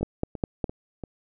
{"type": "two click trains", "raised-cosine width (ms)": 2, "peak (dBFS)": [-11, -21], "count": [4, 4], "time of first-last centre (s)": [[0.03, 0.642], [0.01, 1.037]], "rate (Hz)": [4.9, 2.92], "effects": []}